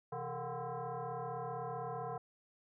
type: tone with frequency modulation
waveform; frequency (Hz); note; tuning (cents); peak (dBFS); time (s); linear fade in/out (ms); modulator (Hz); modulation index
sine; 130.2; C3; -8; -38; 0.12-2.18; 5; 296; 3.3
effects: none